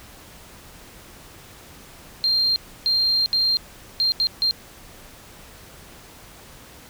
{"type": "tone bursts at uneven times", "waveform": "sine", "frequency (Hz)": 4186, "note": "C8", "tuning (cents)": 0, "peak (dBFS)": -16, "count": 6, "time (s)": [[2.24, 2.56], [2.86, 3.26], [3.33, 3.57], [4, 4.12], [4.2, 4.27], [4.42, 4.51]], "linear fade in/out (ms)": 0, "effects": ["tanh soft clip ceiling -12 dBFS", "pink hiss -45 dBFS RMS until 6.89 s"]}